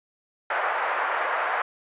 white band-pass noise, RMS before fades -26 dBFS, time 0.5-1.62 s, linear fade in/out 5 ms, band 570 to 1700 Hz, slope 24 dB/octave, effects resampled to 8000 Hz

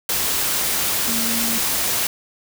sine tone in noise, 230.1 Hz, A#3, 22 cents flat, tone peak -26 dBFS, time 1.08-1.58 s, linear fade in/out 2 ms, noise white, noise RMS -21 dBFS, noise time 0.09-2.07 s, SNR -8 dB, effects none

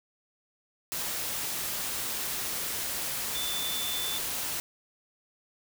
sine tone in noise, 3520 Hz, A7, in tune, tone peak -33 dBFS, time 3.35-4.18 s, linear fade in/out 0 ms, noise white, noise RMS -33 dBFS, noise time 0.92-4.6 s, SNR -3 dB, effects none

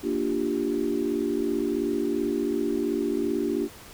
sine chord, G minor seventh, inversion first, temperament equal, 233.1 / 293.7 / 349.2 / 392 Hz, Bb3 / D4 / F4 / G4, 0 / 0 / 0 / 0 cents, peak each -31 / -28 / -29 / -29 dBFS, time 0.02-3.69 s, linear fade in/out 50 ms, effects pink hiss -46 dBFS RMS until 3.93 s

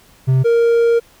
triangle tone pair in turn, 130.81 / 466.2 Hz, C3 / A#4, 0 / 0 cents, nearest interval octave + minor seventh, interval 2200 cents, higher second, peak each -8 dBFS, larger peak neither, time 0.27-0.44 / 0.44-1 s, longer second, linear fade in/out 20 ms, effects pink hiss -49 dBFS RMS until 1.2 s

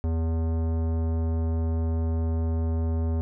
sine tone with tanh clipping, 81.6 Hz, E2, 17 cents flat, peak -25 dBFS, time 0.04-3.21 s, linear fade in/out 0 ms, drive 17 dB, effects none

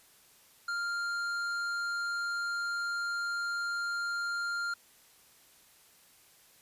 sine tone with hard clipping, 1396.9 Hz, F6, in tune, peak -33 dBFS, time 0.68-4.74 s, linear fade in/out 5 ms, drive 9 dB, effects white hiss -61 dBFS RMS until 6.61 s + resampled to 32000 Hz

